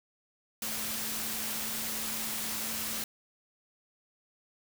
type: tone in noise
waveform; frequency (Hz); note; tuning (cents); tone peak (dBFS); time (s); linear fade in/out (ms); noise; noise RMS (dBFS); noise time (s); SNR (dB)
sine; 220; A3; 0; -46; 0.62-3.04; 2; white; -35; 0.62-3.04; -14
effects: none